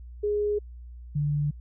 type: tone pair in turn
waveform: sine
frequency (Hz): 415.3 / 146.83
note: G#4 / D3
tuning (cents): 0 / 0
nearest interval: octave + tritone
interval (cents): 1800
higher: first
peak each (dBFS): -23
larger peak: neither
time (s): 0.23-0.59 / 1.15-1.51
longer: neither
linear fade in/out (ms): 10
effects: added 60 Hz sine -40 dBFS peak until 1.6 s